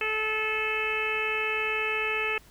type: harmonic tone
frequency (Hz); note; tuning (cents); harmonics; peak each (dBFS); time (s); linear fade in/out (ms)
434.3; A4; -23; 1 / 2 / 3 / 4 / 5 / 6 / 7; -33 / -39 / -35 / -35 / -33 / -29 / -41; 0.01-2.38; 2
effects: added 50 Hz sine -56 dBFS peak until 2.5 s + pink hiss -56 dBFS RMS until 2.5 s